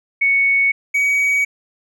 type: tone pair in turn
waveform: sine / triangle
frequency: 2220 / 2261 Hz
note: C#7 / C#7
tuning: +2 / +34 cents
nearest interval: unison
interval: 32 cents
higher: second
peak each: -12 dBFS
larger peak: neither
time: 0.21-0.72 / 0.94-1.45 s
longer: neither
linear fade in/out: 10 ms
effects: none